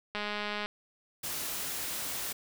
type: click train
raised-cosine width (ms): 0.3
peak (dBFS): -19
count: 107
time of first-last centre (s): 0.15-0.66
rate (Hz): 208
type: noise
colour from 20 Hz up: white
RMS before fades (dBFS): -36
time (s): 1.23-2.33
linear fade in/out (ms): 10
effects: none